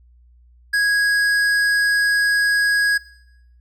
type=tone with tanh clipping; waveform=sine; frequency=1655 Hz; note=G#6; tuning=6 cents flat; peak=-17 dBFS; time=0.73-2.98 s; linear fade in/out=10 ms; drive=13 dB; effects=noise-tail reverb RT60 0.8 s tail -20 dB re dry + added 60 Hz sine -48 dBFS peak until 3.6 s